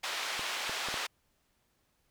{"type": "band-pass noise", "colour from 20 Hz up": "white", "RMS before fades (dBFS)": -36, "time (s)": [0.03, 1.07], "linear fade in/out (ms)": 10, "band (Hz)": [630, 3800], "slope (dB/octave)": 12}
{"type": "clicks", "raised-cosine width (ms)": 1, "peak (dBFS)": -25, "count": 4, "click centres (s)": [0.394, 0.695, 0.886, 0.942]}
{"effects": ["pink hiss -74 dBFS RMS until 2.1 s"]}